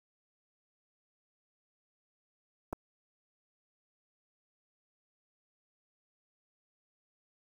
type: clicks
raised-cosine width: 1 ms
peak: -29 / -21 dBFS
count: 2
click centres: 2.727 / 2.73 s
effects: 8-bit